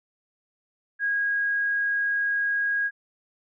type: tone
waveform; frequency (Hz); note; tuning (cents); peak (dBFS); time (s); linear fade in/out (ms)
sine; 1641; G#6; -21; -22; 0.99-2.91; 50
effects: none